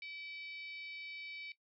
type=harmonic tone with a mistuned harmonic; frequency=751 Hz; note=F#5; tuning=26 cents sharp; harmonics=3 / 4 / 5 / 6 / 7; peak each=-45 / -57 / -54 / -57 / -64 dBFS; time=0.02-1.52 s; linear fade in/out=2 ms; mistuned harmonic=3; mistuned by=+44 cents; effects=noise-tail reverb RT60 0.1 s tail -17 dB re dry